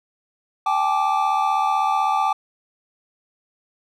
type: chord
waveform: triangle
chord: G suspended second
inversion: none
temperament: equal with one note detuned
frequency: 784 / 859.9 / 1174.7 Hz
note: G5 / A5 / D6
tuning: 0 / -40 / 0 cents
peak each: -20 dBFS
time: 0.66-2.33 s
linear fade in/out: 5 ms
effects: none